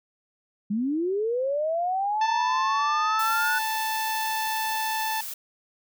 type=linear sweep; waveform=sine; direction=up; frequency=196.1 to 1489 Hz; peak=-23 dBFS; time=0.7-3.59 s; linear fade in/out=10 ms
type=harmonic tone; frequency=880 Hz; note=A5; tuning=in tune; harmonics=1 / 2 / 3 / 4 / 5 / 6 / 7; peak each=-27 / -33 / -37 / -39 / -41 / -43 / -44 dBFS; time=2.21-5.21 s; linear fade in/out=5 ms
type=noise; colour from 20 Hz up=blue; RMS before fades=-35 dBFS; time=3.19-5.34 s; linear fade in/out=5 ms
effects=none